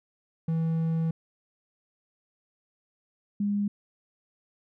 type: tone pair in turn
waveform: triangle / sine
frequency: 162.9 / 203.8 Hz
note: E3 / G#3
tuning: -20 / -32 cents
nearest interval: major third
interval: 388 cents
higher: second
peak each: -22 / -24 dBFS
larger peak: first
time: 0.48-1.11 / 3.4-3.68 s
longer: first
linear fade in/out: 5 ms
effects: none